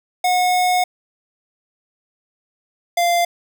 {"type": "tone pair in turn", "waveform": "square", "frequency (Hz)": [727, 693.4], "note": ["F#5", "F5"], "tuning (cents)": [-31, -13], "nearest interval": "minor second", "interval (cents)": 82, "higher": "first", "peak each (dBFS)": -15, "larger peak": "neither", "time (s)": [[0.24, 0.84], [2.97, 3.25]], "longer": "first", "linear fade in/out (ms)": 5, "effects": []}